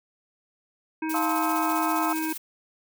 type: harmonic tone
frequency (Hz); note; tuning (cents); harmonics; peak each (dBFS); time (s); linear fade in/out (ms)
316.9; D#4; +32; 1 / 3 / 5 / 7 / 8; -27 / -34 / -38 / -43 / -40; 1.02-2.33; 5
type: noise with tremolo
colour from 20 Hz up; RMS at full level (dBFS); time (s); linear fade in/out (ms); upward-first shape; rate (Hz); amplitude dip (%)
blue; -34; 1.09-2.38; 10; square; 15; 40
type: chord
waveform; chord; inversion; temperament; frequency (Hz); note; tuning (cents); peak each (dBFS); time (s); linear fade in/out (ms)
sine; F major seventh; none; equal with one note detuned; 698.5 / 880 / 1046.5 / 1289.1; F5 / A5 / C6 / E6; 0 / 0 / 0 / -39; -30; 1.14-2.13; 2
effects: none